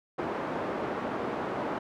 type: band-pass noise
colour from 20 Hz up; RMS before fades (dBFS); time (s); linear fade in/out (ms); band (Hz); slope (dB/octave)
pink; -33; 0.18-1.79; 10; 270 to 1100; 12
effects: none